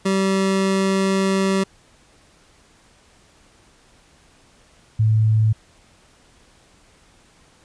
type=tone pair in turn; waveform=25% pulse / sine; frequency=192.9 / 109.42 Hz; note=G3 / A2; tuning=-28 / -9 cents; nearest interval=minor seventh; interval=981 cents; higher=first; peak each=-13 dBFS; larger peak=neither; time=0.05-1.64 / 4.99-5.53 s; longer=first; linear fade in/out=10 ms; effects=pink hiss -54 dBFS RMS until 7.64 s + resampled to 22050 Hz